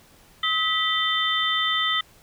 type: tone cluster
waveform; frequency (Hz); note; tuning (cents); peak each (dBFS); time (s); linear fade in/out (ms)
sine; 1276 / 1966 / 3090 / 3564; D#6 / B6 / G7 / A7; +43 / -8 / -26 / +22; -26; 0.43-2.01; 5
effects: pink hiss -54 dBFS RMS until 2.22 s